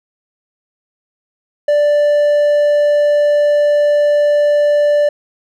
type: tone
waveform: triangle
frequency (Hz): 587.3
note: D5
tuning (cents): 0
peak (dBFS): -7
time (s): 1.68-5.09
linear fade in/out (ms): 5
effects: none